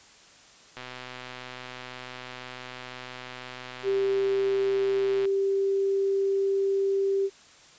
click train, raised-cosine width 0.3 ms, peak -23 dBFS, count 566, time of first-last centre 0.77-5.254 s, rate 126 Hz
sine tone, 392 Hz, G4, in tune, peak -22 dBFS, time 3.83-7.3 s, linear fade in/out 50 ms
effects white hiss -53 dBFS RMS until 7.78 s + resampled to 16000 Hz

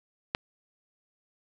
click, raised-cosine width 0.3 ms, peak -10 dBFS, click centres 0.349 s, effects none

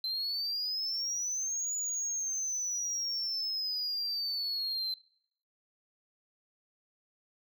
sine exponential two-way sweep, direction up then down, 4079 to 6920 to 4079 Hz, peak -29 dBFS, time 0.04-4.94 s, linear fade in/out 2 ms, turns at 1.75 s, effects noise-tail reverb RT60 0.7 s tail -24 dB re dry + tanh soft clip ceiling -30 dBFS

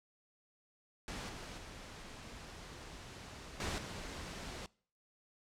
pink noise with level steps, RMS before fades -43 / -47 / -50 / -38 / -45 dBFS, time 1.08-4.66 s, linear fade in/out 0 ms, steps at 1.29 / 1.58 / 3.6 / 3.78 s, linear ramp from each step 2 ms, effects noise-tail reverb RT60 0.5 s tail -24 dB re dry + low-pass 7000 Hz 12 dB/octave

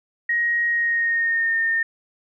sine tone with pitch glide, 1884 to 1823 Hz, A#6 to A#6, +18 to -39 cents, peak -18 dBFS, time 0.29-1.83 s, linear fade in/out 5 ms, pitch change -57 cents, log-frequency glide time 0.67-1.57 s, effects none

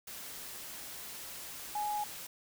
sine tone in noise, 835 Hz, G#5, 9 cents sharp, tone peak -32 dBFS, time 1.75-2.04 s, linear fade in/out 5 ms, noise white, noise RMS -45 dBFS, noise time 0.07-2.27 s, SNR +10 dB, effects none

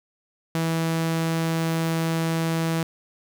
sawtooth tone, 163.6 Hz, E3, 13 cents flat, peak -18 dBFS, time 0.55-2.83 s, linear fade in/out 0 ms, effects none

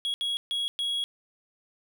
triangle tone bursts at uneven times, 3322 Hz, G#7, in tune, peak -25 dBFS, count 4, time 0.05-0.14 / 0.21-0.37 / 0.51-0.68 / 0.79-1.04 s, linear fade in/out 0 ms, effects none

